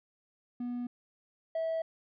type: tone pair in turn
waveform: triangle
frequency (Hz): 243.7 / 650.6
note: B3 / E5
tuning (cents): -23 / -23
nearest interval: octave + perfect fourth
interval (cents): 1700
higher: second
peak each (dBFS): -31 / -27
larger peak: second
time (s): 0.6-0.87 / 1.55-1.82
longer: neither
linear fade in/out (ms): 5
effects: tanh soft clip ceiling -25 dBFS + resampled to 11025 Hz